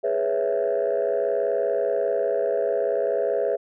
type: chord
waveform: sine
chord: C# minor seventh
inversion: second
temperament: equal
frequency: 415.3 / 493.9 / 554.4 / 659.3 Hz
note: G#4 / B4 / C#5 / E5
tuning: 0 / 0 / 0 / 0 cents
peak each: -25 dBFS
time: 0.03-3.57 s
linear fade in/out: 20 ms
effects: tanh soft clip ceiling -15 dBFS